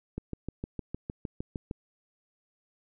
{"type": "click train", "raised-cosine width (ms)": 3, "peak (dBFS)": -21, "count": 11, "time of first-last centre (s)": [0.18, 1.711], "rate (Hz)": 6.53, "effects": []}